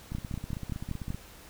two click trains, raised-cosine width 5 ms, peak -24 / -20 dBFS, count 17 / 6, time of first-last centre 0.12-1.146 / 0.15-1.104 s, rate 15.6 / 5.24 Hz, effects pink hiss -51 dBFS RMS until 1.49 s

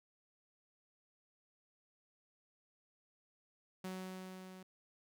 sawtooth tone with level ramp, 186.4 Hz, F#3, 13 cents sharp, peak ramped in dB -37 to -48 dBFS, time 3.84-4.63 s, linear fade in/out 5 ms, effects none

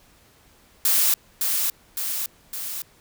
blue noise with echo, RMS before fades -19 dBFS, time 0.85-1.14 s, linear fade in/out 2 ms, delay 560 ms, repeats 3, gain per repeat -4 dB, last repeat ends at 2.82 s, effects pink hiss -56 dBFS RMS until 3 s

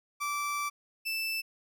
30% pulse tone pair in turn, 1164 / 2645 Hz, D6 / E7, -16 / +5 cents, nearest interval octave + major second, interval 1421 cents, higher second, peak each -28 / -28 dBFS, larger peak neither, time 0.2-0.7 / 1.05-1.42 s, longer first, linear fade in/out 20 ms, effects none

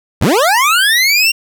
25% pulse linear sweep, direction up, 55.1 to 2794 Hz, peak -5 dBFS, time 0.21-1.32 s, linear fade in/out 10 ms, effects none

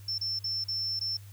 sine tone with dropouts, 5360 Hz, E8, 28 cents sharp, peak -29 dBFS, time 0.08-1.17 s, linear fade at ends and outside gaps 5 ms, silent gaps 0.182-0.211 / 0.391-0.44 / 0.641-0.683 / 0.994-1.01 s, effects added 100 Hz sine -45 dBFS peak until 1.32 s + white hiss -58 dBFS RMS until 1.32 s

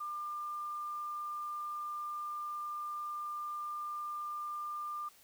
sine tone, 1197 Hz, D6, 33 cents sharp, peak -37 dBFS, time 0-5.09 s, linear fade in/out 10 ms, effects white hiss -62 dBFS RMS until 5.23 s

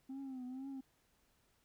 sine tone with vibrato, 261.6 Hz, C4, in tune, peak -40 dBFS, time 0.09-0.81 s, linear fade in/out 10 ms, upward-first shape triangle, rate 2.1 Hz, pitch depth 95 cents each way, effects tanh soft clip ceiling -42 dBFS + pink hiss -75 dBFS RMS until 1.64 s

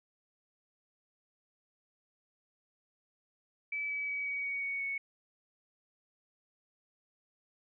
sine tone with pitch steps, 2302 / 2287 / 2273 / 2259 / 2244 / 2230 / 2216 Hz, D7 / D7 / C#7 / C#7 / C#7 / C#7 / C#7, -35 / -47 / +43 / +32 / +21 / +10 / -1 cents, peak -33 dBFS, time 3.72-4.98 s, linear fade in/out 5 ms, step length 180 ms, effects none

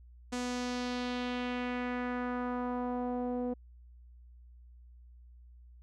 sawtooth tone with low-pass filter sweep, 247 Hz, B3, in tune, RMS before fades -35 dBFS, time 0.32-3.54 s, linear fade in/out 10 ms, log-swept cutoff 7600 to 530 Hz, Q 1.7, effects added 60 Hz sine -52 dBFS peak until 5.82 s

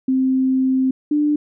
sine tone pair in turn, 261.6 / 296.9 Hz, C4 / D4, 0 / +19 cents, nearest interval major second, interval 219 cents, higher second, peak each -14 dBFS, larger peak neither, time 0.08-0.91 / 1.11-1.36 s, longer first, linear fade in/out 5 ms, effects none

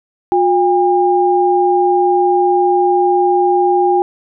sine tone pair together, 358.6 / 806 Hz, F4 / G5, +46 / +48 cents, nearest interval octave + major second, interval 1402 cents, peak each -12 dBFS, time 0.32-4.02 s, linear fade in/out 0 ms, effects none

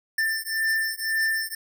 square beating tone pair, 1781 / 1782.9 Hz, A6 / A6, +21 / +22 cents, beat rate 1.9 Hz, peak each -27 dBFS, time 0.18-1.55 s, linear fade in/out 5 ms, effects none

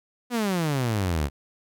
sawtooth exponential sweep, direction down, 250.8 to 67.4 Hz, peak -19 dBFS, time 0.3-1.3 s, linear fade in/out 50 ms, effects none

